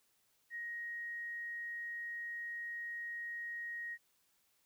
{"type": "tone", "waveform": "sine", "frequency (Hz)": 1880, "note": "A#6", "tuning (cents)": 14, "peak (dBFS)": -40, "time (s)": [0.5, 3.98], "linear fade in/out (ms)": 50, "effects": ["white hiss -75 dBFS RMS until 4.65 s"]}